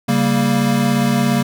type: chord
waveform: square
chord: G diminished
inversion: second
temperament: equal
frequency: 138.59 / 196 / 233.1 Hz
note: Db3 / G3 / Bb3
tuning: 0 / 0 / 0 cents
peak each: -20 / -20 / -17 dBFS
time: 0.08-1.43 s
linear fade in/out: 10 ms
effects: none